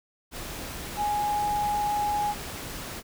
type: tone in noise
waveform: sine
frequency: 830.6 Hz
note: G#5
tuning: in tune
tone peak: -24 dBFS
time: 0.96-2.35 s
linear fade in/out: 50 ms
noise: pink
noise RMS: -37 dBFS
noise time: 0.31-3.03 s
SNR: +10 dB
effects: none